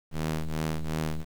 sawtooth ring-modulated tone, 78.2 Hz, D#2, 9 cents sharp, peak -21 dBFS, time 0.11-1.25 s, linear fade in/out 50 ms, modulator 79.6 Hz, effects 9-bit

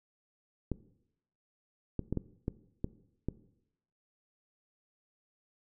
clicks, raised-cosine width 3 ms, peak -19 dBFS, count 7, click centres 0.717 / 1.993 / 2.126 / 2.173 / 2.481 / 2.844 / 3.286 s, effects noise-tail reverb RT60 0.8 s tail -18 dB re dry

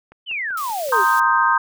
click train, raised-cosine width 0.5 ms, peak -29 dBFS, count 5, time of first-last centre 0.12-0.892 s, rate 5.18 Hz
sine exponential sweep, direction down, 3136 to 350.8 Hz, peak -22 dBFS, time 0.26-1.05 s, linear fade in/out 50 ms
white high-pass noise, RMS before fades -34 dBFS, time 0.57-1.2 s, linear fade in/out 5 ms, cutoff 2500 Hz, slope 12 dB/octave
sine chord, C minor seventh, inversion third, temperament equal, 932.3 / 1046.5 / 1244.5 / 1568 Hz, Bb5 / C6 / Eb6 / G6, 0 / 0 / 0 / 0 cents, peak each -19 dBFS, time 0.92-1.58 s, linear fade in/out 5 ms
effects none

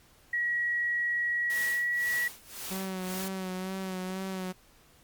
sine tone with pitch glide, 1914 to 1931.8 Hz, A#6 to B6, +45 to -39 cents, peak -26 dBFS, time 0.33-2.28 s, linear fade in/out 5 ms, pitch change +16 cents, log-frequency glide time 1.33-2.01 s
white noise with tremolo, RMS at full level -38 dBFS, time 1.5-3.28 s, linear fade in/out 0 ms, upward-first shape sine, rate 1.9 Hz, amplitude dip 90%
sawtooth tone with vibrato, 187.7 Hz, F#3, 25 cents sharp, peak -29 dBFS, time 2.7-4.53 s, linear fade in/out 20 ms, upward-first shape sine, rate 2.1 Hz, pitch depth 33 cents each way
effects pink hiss -60 dBFS RMS until 5.03 s + MP3 96 kbps

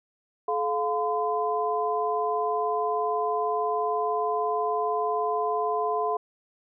sine tone cluster, 429.3 / 703 / 1019 Hz, A4 / F5 / C6, -43 / +11 / -46 cents, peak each -28 dBFS, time 0.48-6.17 s, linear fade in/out 5 ms, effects none

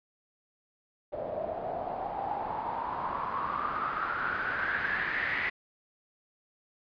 white noise with low-pass filter sweep, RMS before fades -33 dBFS, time 1.12-5.5 s, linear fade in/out 10 ms, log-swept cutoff 590 to 2000 Hz, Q 7.5, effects resampled to 11025 Hz

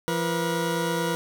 20% pulse tone pair together, 170.1 / 481.1 Hz, F3 / B4, -45 / -45 cents, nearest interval octave + tritone, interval 1800 cents, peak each -22 / -22 dBFS, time 0.08-1.15 s, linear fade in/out 0 ms, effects none

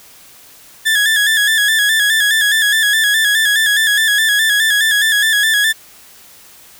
30% pulse tone with vibrato, 1717 Hz, A6, 43 cents flat, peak -8 dBFS, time 0.85-5.73 s, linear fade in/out 20 ms, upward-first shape square, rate 4.8 Hz, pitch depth 53 cents each way, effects white hiss -42 dBFS RMS until 6.79 s

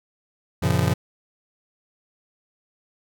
square chord, Gb major seventh, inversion none, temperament just, 92.5 / 115.62 / 138.75 / 173.43 Hz, Gb2 / Bb2 / Db3 / F3, 0 / -14 / +2 / -12 cents, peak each -25 dBFS, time 0.62-0.94 s, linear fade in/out 10 ms, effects none

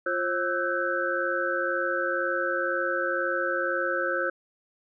sine tone cluster, 349.6 / 537 / 1316 / 1514 / 1596 Hz, F4 / C5 / E6 / F#6 / G6, +2 / +45 / -3 / +39 / +31 cents, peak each -33 / -29 / -32 / -29 / -35 dBFS, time 0.06-4.3 s, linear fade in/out 5 ms, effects none

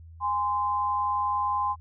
sine tone pair together, 824 / 1035.2 Hz, G#5 / C6, -14 / -19 cents, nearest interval major third, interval 395 cents, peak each -29 / -25 dBFS, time 0.2-1.76 s, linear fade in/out 50 ms, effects added 82 Hz sine -44 dBFS peak until 1.8 s

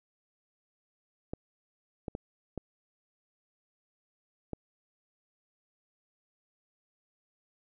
clicks, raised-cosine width 2 ms, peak -22 dBFS, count 5, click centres 1.335 / 2.082 / 2.151 / 2.577 / 4.533 s, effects none

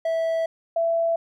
triangle / sine tone pair in turn, 655 / 666.8 Hz, E5 / E5, -11 / +20 cents, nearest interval unison, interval 31 cents, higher second, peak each -19 / -19 dBFS, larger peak neither, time 0.05-0.46 / 0.76-1.16 s, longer first, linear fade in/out 5 ms, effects none

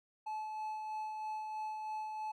triangle tone with tremolo, 863 Hz, A5, 34 cents flat, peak -35 dBFS, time 0.26-2.32 s, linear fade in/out 10 ms, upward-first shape sine, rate 3.1 Hz, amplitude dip 30%, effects none

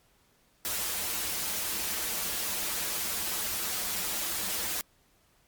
white noise with comb filter, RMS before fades -32 dBFS, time 0.65-4.81 s, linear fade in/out 0 ms, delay 7.5 ms, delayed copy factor -0.95, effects pink hiss -66 dBFS RMS until 5.47 s + MP3 96 kbps

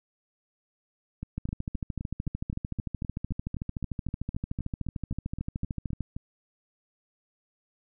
two click trains, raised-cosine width 5 ms, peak -19 / -22 dBFS, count 63 / 20, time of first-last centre 1.38-6.007 / 1.23-6.165 s, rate 13.4 / 3.85 Hz, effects none

